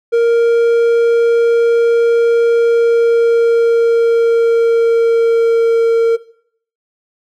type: tone with pitch glide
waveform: triangle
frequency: 466.2 to 459 Hz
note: A#4 to A#4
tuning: 0 to -27 cents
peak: -6 dBFS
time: 0.12-6.17 s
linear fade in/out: 20 ms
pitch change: -27 cents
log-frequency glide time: 2.54-5.95 s
effects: noise-tail reverb RT60 0.6 s tail -18 dB re dry